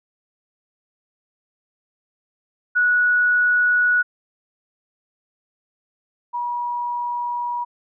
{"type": "tone pair in turn", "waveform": "sine", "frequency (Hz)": [1466, 963.8], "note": ["F#6", "B5"], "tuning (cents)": [-16, -43], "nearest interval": "perfect fifth", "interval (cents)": 727, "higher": "first", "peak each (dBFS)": [-14, -22], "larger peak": "first", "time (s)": [[2.75, 4.03], [6.33, 7.65]], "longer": "second", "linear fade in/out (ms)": 20, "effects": []}